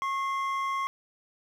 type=tone pair together; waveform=triangle; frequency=1091 / 2079 Hz; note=C#6 / C7; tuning=-28 / -12 cents; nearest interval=major seventh; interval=1116 cents; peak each=-26 / -35 dBFS; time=0.02-0.87 s; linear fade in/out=0 ms; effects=none